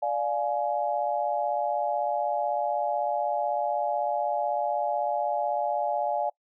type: tone cluster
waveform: sine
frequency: 587 / 703 / 841 Hz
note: D5 / F5 / G#5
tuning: -1 / +11 / +22 cents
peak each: -29 dBFS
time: 0.02-6.3 s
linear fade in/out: 10 ms
effects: noise-tail reverb RT60 0.1 s tail -24 dB re dry